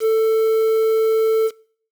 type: tone with quantisation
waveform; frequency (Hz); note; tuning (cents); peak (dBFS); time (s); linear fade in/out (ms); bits
triangle; 443.1; A4; +12; -11; 0-1.51; 50; 6
effects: noise-tail reverb RT60 0.5 s tail -22 dB re dry